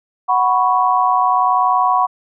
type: chord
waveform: sine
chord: F# suspended fourth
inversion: none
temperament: equal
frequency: 740 / 987.8 / 1108.7 Hz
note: F#5 / B5 / C#6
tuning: 0 / 0 / 0 cents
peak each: -16 dBFS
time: 0.28-2.07 s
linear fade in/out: 20 ms
effects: none